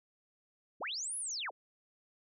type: linear two-way sweep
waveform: sine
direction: up then down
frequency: 104.7 to 10790 to 299.6 Hz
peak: -36 dBFS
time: 0.8-1.51 s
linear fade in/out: 20 ms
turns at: 1.17 s
effects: none